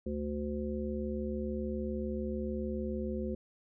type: harmonic tone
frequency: 73.42 Hz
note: D2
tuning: in tune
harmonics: 1 / 3 / 5 / 7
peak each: -39 / -36 / -39 / -41 dBFS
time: 0.06-3.35 s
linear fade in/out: 5 ms
effects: none